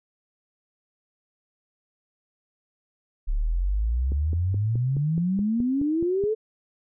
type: exponential sweep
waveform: sine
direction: up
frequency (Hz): 33.68 to 446.7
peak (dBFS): -21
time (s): 3.27-6.35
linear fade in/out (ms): 20
type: click train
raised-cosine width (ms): 3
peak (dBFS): -21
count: 11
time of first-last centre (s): 4.12-6.239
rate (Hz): 4.72
effects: none